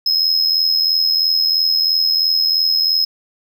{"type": "tone with amplitude modulation", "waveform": "triangle", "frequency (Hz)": 5140, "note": "E8", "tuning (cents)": -45, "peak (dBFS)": -9, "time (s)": [0.06, 3.05], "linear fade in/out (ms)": 5, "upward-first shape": "sine", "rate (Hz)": 83, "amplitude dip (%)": 60, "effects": []}